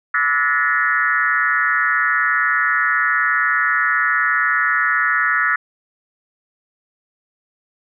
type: tone with frequency modulation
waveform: sine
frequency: 1584 Hz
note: G6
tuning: 18 cents sharp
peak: -14 dBFS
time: 0.14-5.56 s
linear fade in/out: 5 ms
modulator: 139 Hz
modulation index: 2.5
effects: none